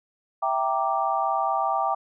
sine chord, E half-diminished seventh, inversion none, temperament equal, 659.3 / 784 / 932.3 / 1174.7 Hz, E5 / G5 / Bb5 / D6, 0 / 0 / 0 / 0 cents, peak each -29 / -25 / -29 / -27 dBFS, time 0.42-1.95 s, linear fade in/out 10 ms, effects none

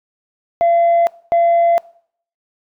sine tone pair in turn, 682 / 682 Hz, F5 / F5, -41 / -41 cents, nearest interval unison, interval 0 cents, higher neither, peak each -8 dBFS, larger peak neither, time 0.61-1.07 / 1.32-1.78 s, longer neither, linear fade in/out 0 ms, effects noise-tail reverb RT60 0.6 s tail -24 dB re dry + tanh soft clip ceiling -8 dBFS

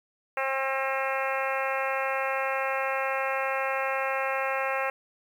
harmonic tone, 267.8 Hz, C4, 40 cents sharp, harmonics 2 / 3 / 4 / 5 / 6 / 7 / 8 / 9 / 10, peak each -31 / -33 / -34 / -35 / -36 / -36 / -37 / -38 / -38 dBFS, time 0.37-4.9 s, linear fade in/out 2 ms, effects 9-bit

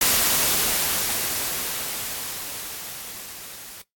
white noise with level ramp, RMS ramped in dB -18 to -40 dBFS, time 0.01-3.82 s, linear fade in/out 5 ms, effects noise-tail reverb RT60 0.2 s tail -25 dB re dry + AAC 64 kbps

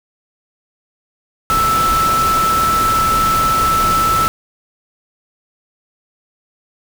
sine tone in noise, 1318.5 Hz, E6, in tune, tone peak -12 dBFS, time 1.5-4.28 s, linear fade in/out 0 ms, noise pink, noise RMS -21 dBFS, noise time 1.5-4.28 s, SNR +6 dB, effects none

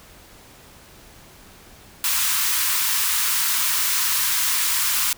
white high-pass noise, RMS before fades -21 dBFS, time 2.04-5.13 s, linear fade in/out 2 ms, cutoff 910 Hz, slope 96 dB/octave, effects pink hiss -47 dBFS RMS until 5.17 s

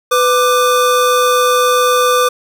square tone pair together, 498 / 1184.5 Hz, B4 / D6, +14 / +14 cents, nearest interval octave + minor third, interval 1500 cents, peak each -13 dBFS, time 0.11-2.29 s, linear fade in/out 10 ms, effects none

